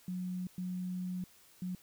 sine tone bursts at uneven times, 182.1 Hz, F#3, 27 cents flat, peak -35 dBFS, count 3, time 0.08-0.47 / 0.58-1.24 / 1.62-1.75 s, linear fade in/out 2 ms, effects white hiss -62 dBFS RMS until 1.82 s

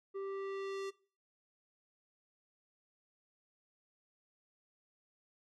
square tone with low-pass filter sweep, 390.9 Hz, G4, 5 cents flat, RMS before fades -41 dBFS, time 0.14-0.91 s, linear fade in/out 20 ms, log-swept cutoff 910 to 7300 Hz, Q 0.83, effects noise-tail reverb RT60 0.4 s tail -20 dB re dry

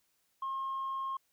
sine tone, 1073 Hz, C6, 43 cents sharp, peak -32 dBFS, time 0.42-1.17 s, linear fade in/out 5 ms, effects tanh soft clip ceiling -31 dBFS + white hiss -75 dBFS RMS until 1.32 s

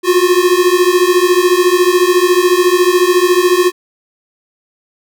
square beating tone pair, 352.9 / 366.9 Hz, F4 / F#4, +18 / -15 cents, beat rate 14 Hz, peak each -12 dBFS, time 0.03-3.72 s, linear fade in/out 50 ms, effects none

